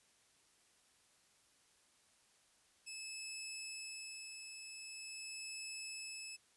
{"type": "tone with tremolo", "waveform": "15% pulse", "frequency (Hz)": 2605, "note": "E7", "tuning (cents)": -21, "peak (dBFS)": -37, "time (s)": [2.86, 6.37], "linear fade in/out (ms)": 20, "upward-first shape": "sine", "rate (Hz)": 0.44, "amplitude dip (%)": 40, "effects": ["white hiss -71 dBFS RMS until 6.56 s", "resampled to 24000 Hz"]}